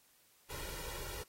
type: noise with comb filter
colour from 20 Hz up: pink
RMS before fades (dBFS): -44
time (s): 0.49-1.24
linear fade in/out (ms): 20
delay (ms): 2.1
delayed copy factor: +0.8
effects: white hiss -68 dBFS RMS until 1.28 s + AAC 48 kbps